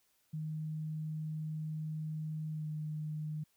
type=tone with pitch glide; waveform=sine; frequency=155.56 to 153.33 Hz; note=D#3 to D#3; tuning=0 to -25 cents; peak=-36 dBFS; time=0.33-3.44 s; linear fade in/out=10 ms; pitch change=-25 cents; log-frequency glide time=2.51-2.67 s; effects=white hiss -74 dBFS RMS until 3.56 s